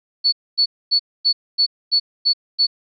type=tone bursts; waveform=sine; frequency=4435 Hz; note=C#8; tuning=in tune; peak=-12 dBFS; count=8; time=0.24-2.67 s; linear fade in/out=20 ms; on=85 ms; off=250 ms; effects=none